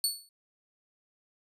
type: tone with exponential decay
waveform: 20% pulse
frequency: 4435 Hz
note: C#8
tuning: in tune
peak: -17 dBFS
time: 0.04-0.29 s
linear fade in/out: 1 ms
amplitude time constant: 54 ms
effects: resampled to 32000 Hz